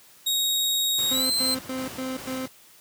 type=tone with pitch glide; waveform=sawtooth; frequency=3771 to 4112 Hz; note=A#7 to C8; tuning=+19 to -31 cents; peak=-19 dBFS; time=0.26-1.55 s; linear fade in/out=10 ms; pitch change=+150 cents; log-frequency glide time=1.12-1.27 s
type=noise with tremolo; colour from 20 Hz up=pink; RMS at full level=-38 dBFS; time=0.98-2.48 s; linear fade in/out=5 ms; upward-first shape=square; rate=2.5 Hz; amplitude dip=35%
type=tone bursts; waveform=30% pulse; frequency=260 Hz; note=C4; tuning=11 cents flat; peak=-26 dBFS; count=5; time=1.11-2.46 s; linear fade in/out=5 ms; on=190 ms; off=100 ms
effects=white hiss -53 dBFS RMS until 2.8 s + high-pass 100 Hz 12 dB/octave